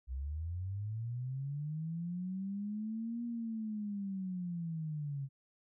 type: linear two-way sweep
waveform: sine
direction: up then down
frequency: 61.1 to 238.3 to 134.6 Hz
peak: -36 dBFS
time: 0.07-5.29 s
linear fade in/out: 50 ms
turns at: 3.24 s
effects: none